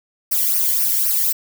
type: noise with flanger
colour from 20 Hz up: violet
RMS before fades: -18 dBFS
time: 0.31-1.33 s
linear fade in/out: 10 ms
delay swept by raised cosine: 0.26 to 0.82 ms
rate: 3.9 Hz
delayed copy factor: -1
effects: none